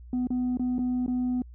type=tone with dropouts; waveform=sine; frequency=249.8 Hz; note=B3; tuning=20 cents sharp; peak=-22 dBFS; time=0.13-1.42 s; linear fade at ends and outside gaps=2 ms; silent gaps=0.271-0.304 / 0.572-0.595 / 0.783-0.79 / 1.063-1.079 s; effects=tanh soft clip ceiling -23 dBFS + added 60 Hz sine -43 dBFS peak until 1.54 s